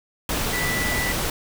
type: tone in noise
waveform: sine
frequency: 1975.5 Hz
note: B6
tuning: in tune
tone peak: -25 dBFS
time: 0.53-1.12 s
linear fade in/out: 2 ms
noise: pink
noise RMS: -25 dBFS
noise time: 0.29-1.3 s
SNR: -3 dB
effects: none